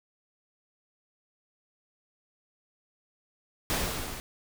pink noise with level ramp, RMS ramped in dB -27 to -40 dBFS, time 3.7-4.2 s, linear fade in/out 0 ms, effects none

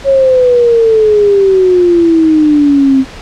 sine exponential sweep, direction down, 553 to 261.6 Hz, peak -4 dBFS, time 0.04-3.05 s, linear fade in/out 50 ms, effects pink hiss -29 dBFS RMS until 3.21 s + low-pass 5000 Hz 12 dB/octave

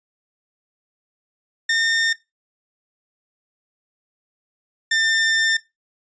sawtooth tone pair in turn, 1818 / 1797.1 Hz, A#6 / A6, -44 / +36 cents, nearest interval unison, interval 20 cents, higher first, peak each -13 dBFS, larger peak neither, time 1.69-2.13 / 4.91-5.57 s, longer second, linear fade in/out 5 ms, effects noise-tail reverb RT60 0.2 s tail -18 dB re dry + resampled to 16000 Hz

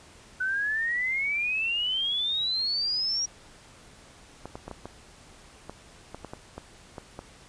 sine exponential sweep, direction up, 1491 to 5710 Hz, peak -25 dBFS, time 0.4-3.26 s, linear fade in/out 10 ms
clicks, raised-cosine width 1 ms, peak -23 dBFS, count 12, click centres 4.456 / 4.555 / 4.68 / 4.713 / 4.856 / 5.696 / 6.146 / 6.247 / 6.335 / 6.58 / 6.982 / 7.191 s
effects pink hiss -52 dBFS RMS until 7.48 s + resampled to 22050 Hz

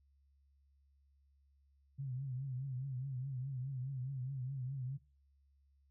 sine tone with vibrato, 131.7 Hz, C3, 12 cents sharp, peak -38 dBFS, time 1.98-4.98 s, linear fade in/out 20 ms, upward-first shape triangle, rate 4.8 Hz, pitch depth 120 cents each way, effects noise-tail reverb RT60 0.3 s tail -19 dB re dry + added 69 Hz sine -68 dBFS peak until 5.9 s

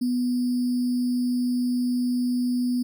sine tone with sample-and-hold, 246.9 Hz, B3, in tune, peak -21 dBFS, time 0.01-2.83 s, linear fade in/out 10 ms, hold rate 4900 Hz, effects none

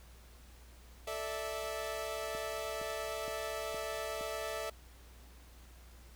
sawtooth chord, A suspended fourth, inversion none, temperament equal with one note detuned, 440 / 587.3 / 655.5 Hz, A4 / D5 / E5, 0 / 0 / -10 cents, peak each -39 / -39 / -36 dBFS, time 1.07-4.7 s, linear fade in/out 5 ms
click train, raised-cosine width 2 ms, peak -34 dBFS, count 5, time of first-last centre 2.35-4.21 s, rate 2.15 Hz
effects added 60 Hz sine -54 dBFS peak until 6.15 s + pink hiss -61 dBFS RMS until 6.15 s

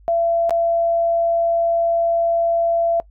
sine tone with dropouts, 675 Hz, E5, 41 cents sharp, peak -15 dBFS, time 0.08-3 s, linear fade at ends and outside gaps 0 ms, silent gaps 0.495-0.507 s, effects noise-tail reverb RT60 0.1 s tail -21 dB re dry + added 50 Hz sine -45 dBFS peak until 3.1 s

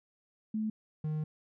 sine / triangle tone pair in turn, 217 / 154.06 Hz, A3 / D#3, -24 / -17 cents, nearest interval tritone, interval 593 cents, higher first, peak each -30 / -29 dBFS, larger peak second, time 0.54-0.7 / 1.04-1.24 s, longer second, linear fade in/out 5 ms, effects none

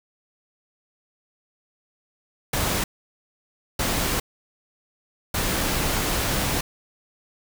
pink noise bursts at uneven times, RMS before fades -24 dBFS, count 3, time 2.53-2.84 / 3.79-4.2 / 5.34-6.61 s, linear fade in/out 5 ms, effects none

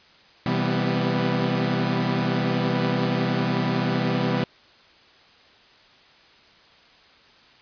sawtooth chord, C major seventh, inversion none, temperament equal with one note detuned, 128.79 / 164.81 / 196 / 246.9 Hz, C3 / E3 / G3 / B3, -27 / 0 / 0 / 0 cents, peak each -23 dBFS, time 0.46-4.44 s, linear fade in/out 2 ms, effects white hiss -53 dBFS RMS until 7.61 s + resampled to 11025 Hz

